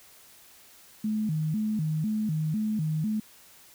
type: tone with vibrato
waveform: sine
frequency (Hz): 183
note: F#3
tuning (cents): -19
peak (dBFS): -25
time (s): 1.04-3.2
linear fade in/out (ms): 5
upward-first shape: square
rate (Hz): 2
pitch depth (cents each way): 280
effects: white hiss -54 dBFS RMS until 3.74 s